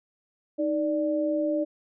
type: tone pair together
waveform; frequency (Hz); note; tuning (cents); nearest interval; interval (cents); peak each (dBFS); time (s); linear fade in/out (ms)
sine; 311.1 / 587.3; D#4 / D5; 0 / 0; major seventh; 1100; -26; 0.58-1.65; 20
effects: none